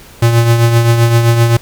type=tone with tremolo; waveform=square; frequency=116.8 Hz; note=A#2; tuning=4 cents sharp; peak=-5 dBFS; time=0.22-1.57 s; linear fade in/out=5 ms; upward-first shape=triangle; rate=7.7 Hz; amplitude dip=55%; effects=pink hiss -38 dBFS RMS until 1.61 s